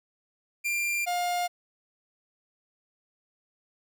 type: tone pair in turn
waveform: 45% pulse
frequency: 2382 / 708.2 Hz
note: D7 / F5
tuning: +24 / +24 cents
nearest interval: octave + major sixth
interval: 2100 cents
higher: first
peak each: -26 dBFS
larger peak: neither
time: 0.64-1.06 / 1.06-1.48 s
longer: neither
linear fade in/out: 20 ms
effects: none